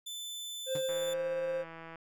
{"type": "tone", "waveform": "sawtooth", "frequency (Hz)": 3520, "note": "A7", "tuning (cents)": 0, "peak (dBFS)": -36, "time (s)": [0.06, 1.14], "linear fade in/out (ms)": 10}
{"type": "tone with tremolo", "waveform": "triangle", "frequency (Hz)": 525, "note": "C5", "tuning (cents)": 6, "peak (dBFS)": -28, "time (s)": [0.66, 1.65], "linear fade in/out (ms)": 50, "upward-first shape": "triangle", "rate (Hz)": 17, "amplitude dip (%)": 25}
{"type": "tone with exponential decay", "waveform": "sawtooth", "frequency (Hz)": 150, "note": "D3", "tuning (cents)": 37, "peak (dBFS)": -33, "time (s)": [0.75, 0.86], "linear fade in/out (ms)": 5, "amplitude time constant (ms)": 23}
{"type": "click train", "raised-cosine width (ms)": 0.5, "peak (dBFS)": -32, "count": 176, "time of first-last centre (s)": [0.89, 1.957], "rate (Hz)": 164}
{"effects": []}